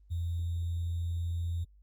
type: tone with sample-and-hold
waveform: sine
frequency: 85.2 Hz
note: F2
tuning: 42 cents flat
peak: -30 dBFS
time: 0.1-1.65 s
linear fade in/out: 20 ms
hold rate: 3675 Hz
effects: added 50 Hz sine -56 dBFS peak until 1.82 s + Opus 32 kbps